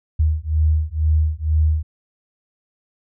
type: beating tone pair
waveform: sine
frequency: 76.8 / 78.9 Hz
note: D#2 / D#2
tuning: -22 / +25 cents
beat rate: 2.1 Hz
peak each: -18 dBFS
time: 0.19-1.83 s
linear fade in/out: 10 ms
effects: none